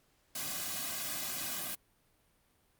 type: noise with comb filter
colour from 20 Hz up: white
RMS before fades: -38 dBFS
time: 0.35-1.75 s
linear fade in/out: 5 ms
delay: 2.2 ms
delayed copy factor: -0.9
effects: pink hiss -71 dBFS RMS until 2.79 s + Opus 48 kbps